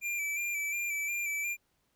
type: tone with vibrato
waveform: square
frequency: 2352 Hz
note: D7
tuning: 2 cents sharp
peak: -32 dBFS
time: 0.01-1.57 s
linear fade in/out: 50 ms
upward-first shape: square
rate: 2.8 Hz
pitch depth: 30 cents each way
effects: pink hiss -75 dBFS RMS until 1.95 s